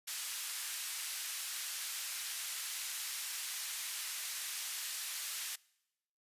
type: band-pass noise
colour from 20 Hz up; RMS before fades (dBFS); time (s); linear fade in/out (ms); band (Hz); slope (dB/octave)
white; -41; 0.07-5.56; 10; 1600 to 12000; 12
effects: noise-tail reverb RT60 0.9 s tail -24 dB re dry + resampled to 32000 Hz